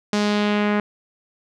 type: tone with low-pass filter sweep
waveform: sawtooth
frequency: 207.7 Hz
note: G#3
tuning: in tune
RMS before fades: -20 dBFS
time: 0.13-0.8 s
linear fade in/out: 2 ms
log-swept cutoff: 5900 to 1900 Hz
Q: 1.5
effects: none